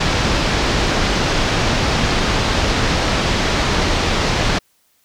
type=low-pass noise; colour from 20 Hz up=pink; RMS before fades=-17 dBFS; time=0-4.59 s; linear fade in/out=10 ms; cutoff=5700 Hz; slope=24 dB/octave; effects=white hiss -60 dBFS RMS until 5.04 s